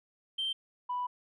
sine tone pair in turn, 3136 / 987.8 Hz, G7 / B5, 0 / 0 cents, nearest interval octave + minor sixth, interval 2000 cents, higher first, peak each -29 / -30 dBFS, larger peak first, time 0.38-0.53 / 0.89-1.07 s, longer second, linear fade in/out 10 ms, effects tanh soft clip ceiling -27 dBFS

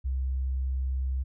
sine tone, 65.4 Hz, C2, in tune, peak -26 dBFS, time 0.04-1.24 s, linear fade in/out 20 ms, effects none

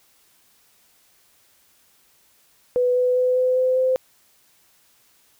sine tone with pitch steps, 495.8 / 499.8 / 503.9 / 508 / 512.1 / 516.3 Hz, B4 / B4 / B4 / B4 / C5 / C5, +7 / +21 / +35 / +49 / -37 / -23 cents, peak -16 dBFS, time 2.76-3.96 s, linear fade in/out 0 ms, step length 200 ms, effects white hiss -59 dBFS RMS until 5.39 s

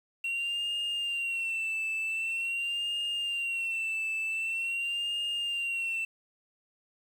sine tone with vibrato, 2731 Hz, F7, 39 cents flat, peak -27 dBFS, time 0.24-6.05 s, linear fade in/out 5 ms, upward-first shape sine, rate 0.45 Hz, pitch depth 60 cents each way, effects tanh soft clip ceiling -28 dBFS + 9-bit

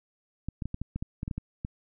clicks, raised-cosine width 5 ms, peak -20 dBFS, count 12, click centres 0.486 / 0.622 / 0.656 / 0.744 / 0.816 / 0.96 / 1.025 / 1.231 / 1.279 / 1.312 / 1.38 / 1.649 s, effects none

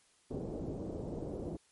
white low-pass noise, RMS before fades -40 dBFS, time 0.3-1.57 s, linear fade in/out 10 ms, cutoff 490 Hz, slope 24 dB/octave, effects white hiss -68 dBFS RMS until 1.71 s + MP3 48 kbps

